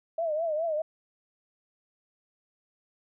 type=tone with vibrato; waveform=sine; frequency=638 Hz; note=D#5; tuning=43 cents sharp; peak=-26 dBFS; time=0.18-0.82 s; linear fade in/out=5 ms; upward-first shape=triangle; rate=4.8 Hz; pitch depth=130 cents each way; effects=none